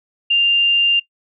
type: tone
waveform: sine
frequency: 2794 Hz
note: F7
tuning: in tune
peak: -11 dBFS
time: 0.3-1 s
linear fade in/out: 10 ms
effects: noise-tail reverb RT60 0.1 s tail -20 dB re dry